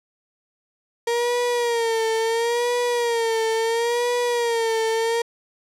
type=tone with vibrato; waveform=35% pulse; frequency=466.2 Hz; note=A#4; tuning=in tune; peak=-18 dBFS; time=1.07-5.22 s; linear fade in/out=5 ms; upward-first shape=sine; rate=0.73 Hz; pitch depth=74 cents each way; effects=low-pass 10000 Hz 12 dB/octave